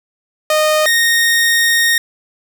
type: tone pair in turn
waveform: sawtooth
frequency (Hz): 616 / 1855.5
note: D#5 / A#6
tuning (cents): -17 / -9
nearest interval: octave + perfect fifth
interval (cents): 1908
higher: second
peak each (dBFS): -7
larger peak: neither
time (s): 0.5-0.86 / 0.86-1.98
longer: second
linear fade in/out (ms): 2
effects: none